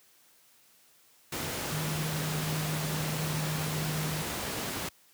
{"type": "tone in noise", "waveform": "sine", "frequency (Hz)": 154.5, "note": "D#3", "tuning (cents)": -12, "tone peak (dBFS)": -31, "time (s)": [1.72, 4.22], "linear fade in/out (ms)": 5, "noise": "pink", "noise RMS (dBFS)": -34, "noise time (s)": [1.32, 4.89], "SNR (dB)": 0, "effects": ["white hiss -62 dBFS RMS until 5.13 s", "high-pass 100 Hz 12 dB/octave"]}